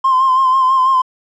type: tone with vibrato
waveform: triangle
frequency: 1046.5 Hz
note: C6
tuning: in tune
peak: -6 dBFS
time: 0.04-1.02 s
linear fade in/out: 10 ms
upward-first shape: sine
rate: 6.1 Hz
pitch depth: 42 cents each way
effects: tanh soft clip ceiling -6 dBFS + resampled to 22050 Hz